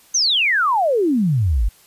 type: exponential sweep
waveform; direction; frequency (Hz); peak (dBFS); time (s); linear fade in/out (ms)
sine; down; 6460 to 45; -14; 0.14-1.69; 10
effects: white hiss -51 dBFS RMS until 1.86 s + resampled to 32000 Hz